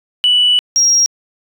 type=tone pair in turn; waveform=sine; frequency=2960 / 5620 Hz; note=F#7 / F8; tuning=0 / +10 cents; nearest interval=major seventh; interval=1110 cents; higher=second; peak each=-7 dBFS; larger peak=neither; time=0.24-0.59 / 0.76-1.06 s; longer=first; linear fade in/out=0 ms; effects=tanh soft clip ceiling -4 dBFS